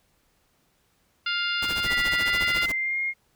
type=harmonic tone; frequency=701 Hz; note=F5; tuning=6 cents sharp; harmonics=2 / 3 / 4 / 5 / 6 / 7; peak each=-28 / -33 / -29 / -34 / -37 / -36 dBFS; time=1.26-2.66 s; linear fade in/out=5 ms
type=noise with tremolo; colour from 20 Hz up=pink; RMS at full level=-32 dBFS; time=1.62-2.72 s; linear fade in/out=5 ms; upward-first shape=sine; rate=14 Hz; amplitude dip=85%
type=tone with pitch glide; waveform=sine; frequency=1969 to 2135 Hz; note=B6 to C7; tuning=-6 to +34 cents; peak=-24 dBFS; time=1.85-3.14 s; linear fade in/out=50 ms; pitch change=+140 cents; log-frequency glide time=2.18-2.99 s
effects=pink hiss -67 dBFS RMS until 3.35 s